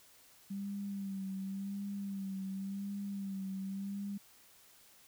sine tone with vibrato, 196.2 Hz, G3, 2 cents sharp, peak -37 dBFS, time 0.5-4.18 s, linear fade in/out 10 ms, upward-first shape sine, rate 0.91 Hz, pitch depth 40 cents each way, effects white hiss -62 dBFS RMS until 5.07 s

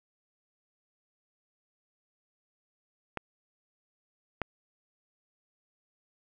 clicks, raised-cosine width 0.5 ms, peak -18 / -15 dBFS, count 2, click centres 3.173 / 4.417 s, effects none

